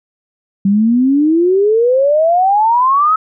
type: exponential sweep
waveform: sine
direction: up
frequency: 192.3 to 1304 Hz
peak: -8 dBFS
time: 0.65-3.16 s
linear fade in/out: 5 ms
effects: none